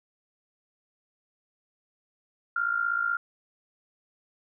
sine tone with amplitude modulation, 1396.9 Hz, F6, in tune, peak -21 dBFS, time 2.56-3.17 s, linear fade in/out 5 ms, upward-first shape sine, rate 56.2 Hz, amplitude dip 75%, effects none

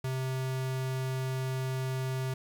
square tone, 130.8 Hz, C3, in tune, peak -31 dBFS, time 0.04-2.34 s, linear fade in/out 5 ms, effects 10-bit

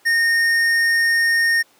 sine tone with tanh clipping, 1841 Hz, A#6, 22 cents flat, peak -16 dBFS, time 0.05-1.63 s, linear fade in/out 20 ms, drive 12 dB, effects pink hiss -55 dBFS RMS until 1.79 s + high-pass 300 Hz 12 dB/octave

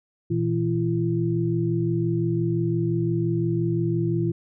sine tone cluster, 118 / 163.8 / 339.6 Hz, A#2 / E3 / F4, +22 / -11 / -48 cents, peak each -25 dBFS, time 0.3-4.32 s, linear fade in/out 10 ms, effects none

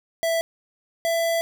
square tone pair in turn, 661 / 666.8 Hz, E5 / E5, +5 / +20 cents, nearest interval unison, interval 15 cents, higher second, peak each -21 dBFS, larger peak neither, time 0.23-0.41 / 1.05-1.41 s, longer second, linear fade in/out 0 ms, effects none

